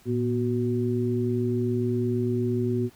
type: tone cluster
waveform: sine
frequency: 114 / 243.3 / 370.3 Hz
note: A#2 / B3 / F#4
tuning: -38 / -26 / +1 cents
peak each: -27 dBFS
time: 0.05-2.9 s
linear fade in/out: 50 ms
effects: pink hiss -56 dBFS RMS until 2.95 s